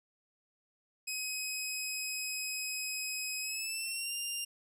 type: tone with pitch glide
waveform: 15% pulse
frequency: 2533 to 2794 Hz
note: D#7 to F7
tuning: +30 to 0 cents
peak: -28 dBFS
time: 1.07-4.45 s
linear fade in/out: 10 ms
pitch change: +170 cents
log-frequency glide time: 3.41-4.14 s
effects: none